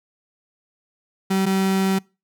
35% pulse tone pair in turn, 191.8 / 191.8 Hz, G3 / G3, -37 / -37 cents, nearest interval unison, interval 0 cents, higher neither, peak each -16 dBFS, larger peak neither, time 1.3-1.46 / 1.46-1.99 s, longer second, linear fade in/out 10 ms, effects noise-tail reverb RT60 0.3 s tail -26 dB re dry

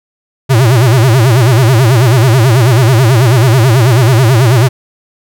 square tone with vibrato, 121.9 Hz, B2, 22 cents flat, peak -5 dBFS, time 0.49-4.69 s, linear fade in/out 20 ms, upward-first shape sine, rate 9.2 Hz, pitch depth 200 cents each way, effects none

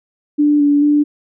sine tone with pitch steps, 294.6 / 288.8 / 294.2 Hz, D4 / D4 / D4, +6 / -29 / +3 cents, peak -9 dBFS, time 0.38-1.04 s, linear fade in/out 20 ms, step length 220 ms, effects none

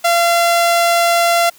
sawtooth tone, 685 Hz, F5, 34 cents flat, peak -7 dBFS, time 0.04-1.5 s, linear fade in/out 10 ms, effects white hiss -46 dBFS RMS until 1.58 s + high-pass 100 Hz 12 dB/octave

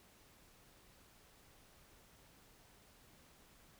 silence, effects pink hiss -65 dBFS RMS until 3.79 s

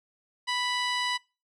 15% pulse tone with low-pass filter, 987.8 Hz, B5, in tune, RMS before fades -29 dBFS, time 0.47-1.18 s, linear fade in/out 20 ms, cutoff 6400 Hz, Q 1.5, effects noise-tail reverb RT60 0.3 s tail -24 dB re dry

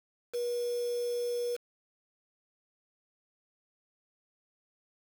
sine tone with quantisation, 482 Hz, B4, 42 cents flat, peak -30 dBFS, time 0.33-1.57 s, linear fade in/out 20 ms, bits 7, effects none

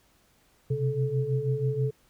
sine tone cluster, 128.3 / 134.5 / 434.6 Hz, C3 / C3 / A4, -34 / +48 / -21 cents, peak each -29 / -28 / -30 dBFS, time 0.7-1.91 s, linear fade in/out 10 ms, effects pink hiss -64 dBFS RMS until 2.09 s

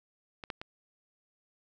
clicks, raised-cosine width 0.3 ms, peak -25 / -19 / -24 dBFS, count 3, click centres 0.438 / 0.502 / 0.615 s, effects none

